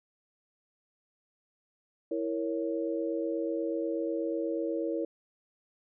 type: chord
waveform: sine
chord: A# diminished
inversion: second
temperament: equal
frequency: 329.6 / 466.2 / 554.4 Hz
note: E4 / A#4 / C#5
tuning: 0 / 0 / 0 cents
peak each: -32 / -34 / -35 dBFS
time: 2.11-5.05 s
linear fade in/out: 5 ms
effects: none